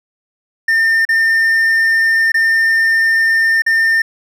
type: tone with dropouts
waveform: triangle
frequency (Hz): 1807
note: A6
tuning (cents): +46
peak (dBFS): -8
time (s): 0.68-4.02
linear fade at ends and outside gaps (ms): 5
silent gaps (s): 1.052-1.089 / 2.32-2.342 / 3.621-3.663
effects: none